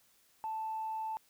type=tone; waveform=sine; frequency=880 Hz; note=A5; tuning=in tune; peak=-34 dBFS; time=0.44-1.17 s; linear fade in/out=0 ms; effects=tanh soft clip ceiling -30 dBFS + white hiss -68 dBFS RMS until 1.29 s